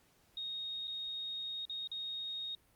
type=tone with dropouts; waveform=sine; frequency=3729 Hz; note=A#7; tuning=in tune; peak=-38 dBFS; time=0.37-2.55 s; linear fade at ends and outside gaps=2 ms; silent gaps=0.873-0.878 / 1.653-1.696 / 1.874-1.915 s; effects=pink hiss -69 dBFS RMS until 2.75 s + Opus 48 kbps